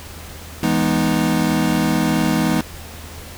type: chord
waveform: square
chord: E major seventh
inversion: none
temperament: equal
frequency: 164.81 / 207.7 / 246.9 / 311.1 Hz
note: E3 / G#3 / B3 / D#4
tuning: 0 / 0 / 0 / 0 cents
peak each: -22 dBFS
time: 0.63-2.61 s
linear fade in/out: 2 ms
effects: added 80 Hz sine -37 dBFS peak until 3.37 s + pink hiss -37 dBFS RMS until 3.37 s